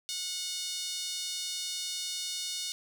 5% pulse tone with high-pass filter, 730 Hz, F#5, 24 cents flat, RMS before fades -36 dBFS, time 0.09-2.72 s, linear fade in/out 0 ms, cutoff 3600 Hz, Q 1.9, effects none

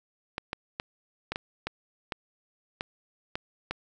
clicks, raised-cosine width 0.3 ms, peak -15 dBFS, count 10, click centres 0.381 / 0.531 / 0.799 / 1.32 / 1.359 / 1.67 / 2.122 / 2.809 / 3.355 / 3.71 s, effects none

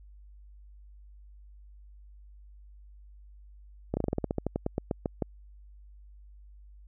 slowing click train, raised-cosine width 2 ms, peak -15 dBFS, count 17, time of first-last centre 3.94-5.223 s, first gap 30 ms, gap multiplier 1.12, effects added 50 Hz sine -49 dBFS peak until 6.87 s

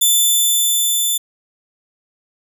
10% pulse tone with level ramp, 3520 Hz, A7, in tune, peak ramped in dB -3 to -8 dBFS, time 0.01-1.18 s, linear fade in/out 10 ms, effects none

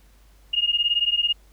sine beating tone pair, 2840 / 2858 Hz, F7 / F7, +28 / +39 cents, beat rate 18 Hz, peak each -22 dBFS, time 0.53-1.33 s, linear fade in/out 10 ms, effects added 50 Hz sine -51 dBFS peak until 1.52 s + pink hiss -60 dBFS RMS until 1.52 s

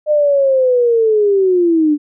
sine linear sweep, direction down, 610 to 289.9 Hz, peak -9 dBFS, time 0.06-1.98 s, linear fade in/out 50 ms, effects none

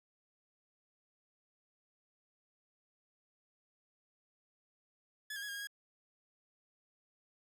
sawtooth tone with pitch steps, 1711 / 1615 / 1675 / 1620 / 1635 / 1651 Hz, A6 / G#6 / G#6 / G#6 / G#6 / G#6, -49 / -49 / +14 / -43 / -28 / -11 cents, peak -37 dBFS, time 5.3-5.672 s, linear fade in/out 5 ms, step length 62 ms, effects none

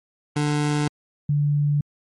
25% pulse / sine tone pair in turn, 148.1 / 145.89 Hz, D3 / D3, +15 / -11 cents, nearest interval unison, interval 26 cents, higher first, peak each -16 / -17 dBFS, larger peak first, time 0.36-0.88 / 1.29-1.81 s, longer neither, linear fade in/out 5 ms, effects MP3 48 kbps

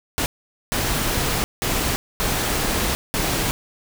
pink noise bursts at uneven times, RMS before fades -22 dBFS, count 5, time 0.18-0.26 / 0.72-1.44 / 1.62-1.96 / 2.2-2.95 / 3.14-3.51 s, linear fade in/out 0 ms, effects none

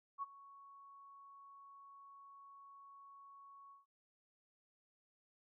sine tone with ADSR envelope, 1111 Hz, C#6, 4 cents sharp, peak -37 dBFS, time 0.18-3.86 s, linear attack 44 ms, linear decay 25 ms, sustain -19 dB, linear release 150 ms, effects none

